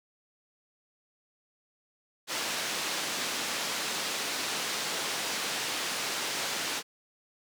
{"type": "band-pass noise", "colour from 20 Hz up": "white", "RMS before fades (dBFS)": -33, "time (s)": [2.27, 6.83], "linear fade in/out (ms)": 50, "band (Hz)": [200, 5600], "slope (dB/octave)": 12, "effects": []}